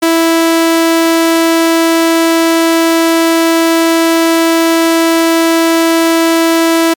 sawtooth tone, 329.6 Hz, E4, in tune, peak -3 dBFS, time 0.02-6.94 s, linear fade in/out 10 ms, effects MP3 96 kbps

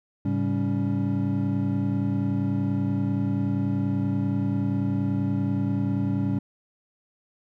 triangle tone cluster, 106.1 / 136.5 / 196.5 / 280.8 Hz, G#2 / C#3 / G3 / C#4, +38 / -26 / +4 / +22 cents, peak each -26 / -28 / -25 / -26 dBFS, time 0.25-6.39 s, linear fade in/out 5 ms, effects none

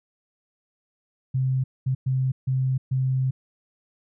sine tone bursts at uneven times, 130.81 Hz, C3, in tune, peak -20 dBFS, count 5, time 1.34-1.64 / 1.86-1.95 / 2.06-2.32 / 2.47-2.78 / 2.91-3.31 s, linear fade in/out 10 ms, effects none

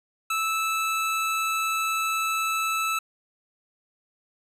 25% pulse tone, 1312 Hz, E6, 9 cents flat, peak -20 dBFS, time 0.3-2.99 s, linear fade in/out 5 ms, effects resampled to 32000 Hz

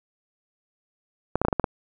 clicks, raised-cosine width 1 ms, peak -7 dBFS, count 7, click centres 1.356 / 1.416 / 1.45 / 1.484 / 1.528 / 1.597 / 1.642 s, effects none

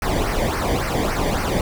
brown noise with flanger, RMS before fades -21 dBFS, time 0.02-1.61 s, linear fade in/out 2 ms, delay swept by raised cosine 0.27 to 0.77 ms, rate 3.6 Hz, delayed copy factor -0.75, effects none

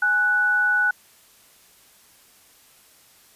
sine tone pair together, 830.6 / 1480 Hz, G#5 / F#6, 0 / 0 cents, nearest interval minor seventh, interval 1000 cents, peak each -29 / -17 dBFS, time 0.02-0.91 s, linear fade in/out 5 ms, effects white hiss -54 dBFS RMS until 3.35 s + resampled to 32000 Hz

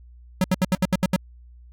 square tone bursts, 185.2 Hz, F#3, 2 cents sharp, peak -17 dBFS, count 8, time 0.41-1.162 s, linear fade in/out 2 ms, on 31 ms, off 72 ms, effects added 60 Hz sine -44 dBFS peak until 1.72 s + AAC 64 kbps

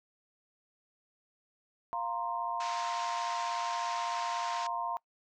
sine chord, F suspended fourth, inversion none, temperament just, 698.5 / 931.3 / 1047.7 Hz, F5 / Bb5 / C6, 0 / -2 / +2 cents, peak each -38 / -35 / -37 dBFS, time 1.93-4.97 s, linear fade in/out 0 ms
pink band-pass noise, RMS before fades -43 dBFS, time 2.6-4.67 s, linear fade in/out 5 ms, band 1200 to 6800 Hz, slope 48 dB/octave
effects noise-tail reverb RT60 0.1 s tail -23 dB re dry

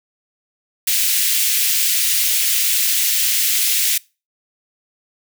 white high-pass noise, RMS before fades -17 dBFS, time 0.87-3.98 s, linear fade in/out 5 ms, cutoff 2100 Hz, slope 24 dB/octave, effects noise-tail reverb RT60 0.3 s tail -24 dB re dry

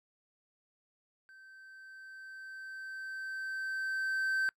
triangle tone with level ramp, 1550 Hz, G6, 20 cents flat, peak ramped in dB -52 to -26 dBFS, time 1.29-4.49 s, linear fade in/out 0 ms, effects noise-tail reverb RT60 0.1 s tail -26 dB re dry

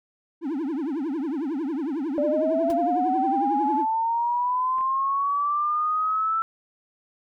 triangle tone with vibrato, 296.3 Hz, D4, 15 cents sharp, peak -23 dBFS, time 0.41-3.86 s, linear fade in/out 50 ms, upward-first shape triangle, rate 11 Hz, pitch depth 300 cents each way
sine linear sweep, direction up, 583 to 1330 Hz, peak -21 dBFS, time 2.18-6.42 s, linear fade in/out 0 ms
pink noise with exponential decay, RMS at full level -37 dBFS, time 2.7-2.77 s, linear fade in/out 0 ms, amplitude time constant 15 ms
clicks, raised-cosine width 0.5 ms, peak -30 dBFS, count 2, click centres 4.784 / 4.81 s
effects none

